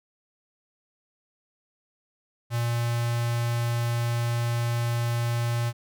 square tone with notch filter, 118.4 Hz, A#2, 27 cents sharp, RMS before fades -26 dBFS, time 2.5-5.73 s, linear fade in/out 50 ms, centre 310 Hz, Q 1.2, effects none

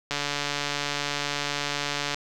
click train, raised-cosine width 0.2 ms, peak -10 dBFS, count 294, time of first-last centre 0.11-2.145 s, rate 144 Hz, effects none

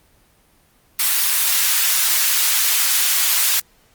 white high-pass noise, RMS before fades -17 dBFS, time 0.99-3.6 s, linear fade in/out 5 ms, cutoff 1300 Hz, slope 12 dB/octave, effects pink hiss -56 dBFS RMS until 3.94 s + Opus 24 kbps

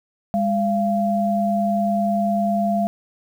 sine tone pair together, 203.9 / 686 Hz, G#3 / F5, -32 / -31 cents, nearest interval octave + major sixth, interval 2101 cents, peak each -20 dBFS, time 0.34-2.87 s, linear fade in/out 0 ms, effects 8-bit

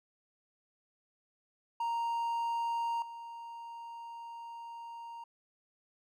triangle tone with level steps, 931 Hz, A#5, 2 cents flat, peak -29 / -41 dBFS, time 1.8-5.24 s, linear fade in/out 5 ms, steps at 3.02 s, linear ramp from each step 2 ms, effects none

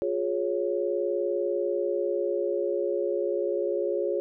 sine chord, Db major, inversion first, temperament equal with one note detuned, 355.1 / 415.3 / 554.4 Hz, F4 / Ab4 / Db5, +29 / 0 / 0 cents, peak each -29 dBFS, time 0.02-4.2 s, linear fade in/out 0 ms, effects none

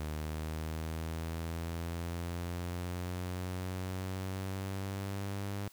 sawtooth linear sweep, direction up, 76.3 to 100.8 Hz, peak -32 dBFS, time 0-5.68 s, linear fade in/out 0 ms, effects white hiss -60 dBFS RMS until 5.72 s

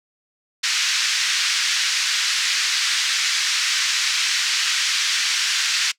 white band-pass noise, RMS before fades -21 dBFS, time 0.63-5.92 s, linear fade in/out 10 ms, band 1500 to 6000 Hz, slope 24 dB/octave, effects noise-tail reverb RT60 0.1 s tail -22 dB re dry

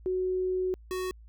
sine / square tone pair in turn, 370 / 370 Hz, F#4 / F#4, 0 / 0 cents, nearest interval unison, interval 0 cents, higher neither, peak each -26 / -31 dBFS, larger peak first, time 0.06-0.74 / 0.91-1.11 s, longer first, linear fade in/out 0 ms, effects added 56 Hz sine -48 dBFS peak until 1.28 s

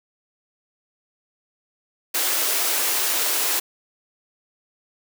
white high-pass noise, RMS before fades -22 dBFS, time 2.14-3.6 s, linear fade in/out 10 ms, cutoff 290 Hz, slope 48 dB/octave, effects none

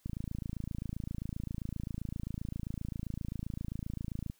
click train, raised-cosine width 5 ms, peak -25 dBFS, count 118, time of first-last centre 0.06-4.299 s, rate 27.6 Hz, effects white hiss -69 dBFS RMS until 4.39 s

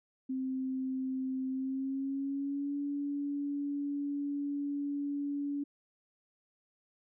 sine tone with pitch glide, 261.6 to 285.3 Hz, C4 to C#4, 0 to +50 cents, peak -32 dBFS, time 0.29-5.64 s, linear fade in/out 10 ms, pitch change +150 cents, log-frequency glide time 1.49-2.76 s, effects none

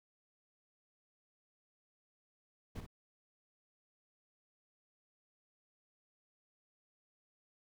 brown noise with echo, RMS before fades -42 dBFS, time 2.75-2.81 s, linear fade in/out 10 ms, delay 55 ms, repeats 1, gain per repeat -6 dB, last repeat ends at 2.865 s, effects none

